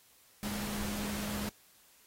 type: tone in noise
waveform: sine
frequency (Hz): 206.7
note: G#3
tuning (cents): -8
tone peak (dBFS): -37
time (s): 0.43-1.49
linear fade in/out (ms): 0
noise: pink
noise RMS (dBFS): -40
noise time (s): 0.43-1.49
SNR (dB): 0
effects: white hiss -63 dBFS RMS until 2.06 s + AAC 48 kbps